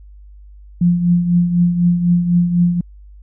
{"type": "tone with tremolo", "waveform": "sine", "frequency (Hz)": 174.61, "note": "F3", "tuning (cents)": 0, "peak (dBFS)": -8, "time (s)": [0.81, 2.81], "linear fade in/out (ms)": 5, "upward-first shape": "triangle", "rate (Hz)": 4, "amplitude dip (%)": 65, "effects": ["added 50 Hz sine -37 dBFS peak until 3.22 s"]}